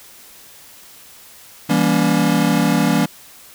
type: chord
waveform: square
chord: E diminished seventh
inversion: none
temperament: just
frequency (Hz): 164.81 / 197.78 / 237.3 / 284.8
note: E3 / G3 / Bb3 / Db4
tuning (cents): 0 / +16 / +31 / +47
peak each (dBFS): -20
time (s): 1.69-3.06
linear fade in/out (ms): 10
effects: white hiss -43 dBFS RMS until 3.54 s